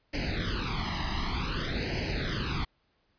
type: noise with flanger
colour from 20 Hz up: pink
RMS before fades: -31 dBFS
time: 0.13-2.65 s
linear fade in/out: 10 ms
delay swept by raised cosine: 0.41 to 1.03 ms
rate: 0.54 Hz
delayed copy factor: +1
effects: pink hiss -72 dBFS RMS until 3.18 s + resampled to 11025 Hz